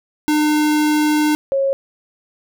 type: tone pair in turn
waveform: square / sine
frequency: 302.2 / 545.7 Hz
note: D4 / C#5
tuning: +50 / -27 cents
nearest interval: minor seventh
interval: 1023 cents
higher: second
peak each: -14 dBFS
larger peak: neither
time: 0.28-1.35 / 1.52-1.73 s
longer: first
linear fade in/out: 0 ms
effects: none